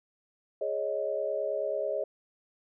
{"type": "chord", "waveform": "sine", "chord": "Ab suspended fourth", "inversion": "none", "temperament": "just", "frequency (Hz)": [415.3, 553.7, 623], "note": ["Ab4", "Db5", "Eb5"], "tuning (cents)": [0, -2, 2], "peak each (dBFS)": [-35, -32, -32], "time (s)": [0.61, 2.04], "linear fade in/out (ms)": 5, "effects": []}